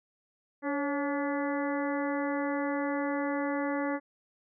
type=harmonic tone with a mistuned harmonic; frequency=286.5 Hz; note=D4; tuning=43 cents flat; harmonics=1 / 2 / 3 / 4 / 5 / 6 / 7; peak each=-31 / -34 / -38 / -40 / -43 / -41 / -42 dBFS; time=0.62-4 s; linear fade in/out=50 ms; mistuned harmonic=2; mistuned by=-54 cents; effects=none